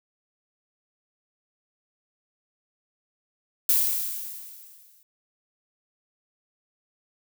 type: noise with exponential decay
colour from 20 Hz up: violet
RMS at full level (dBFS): -19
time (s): 3.69-5.03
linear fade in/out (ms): 2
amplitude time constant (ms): 290
effects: none